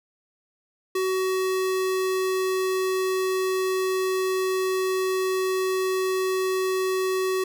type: tone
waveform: square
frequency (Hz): 375.7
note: F#4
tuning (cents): +26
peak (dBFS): -23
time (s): 0.95-7.44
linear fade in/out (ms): 5
effects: none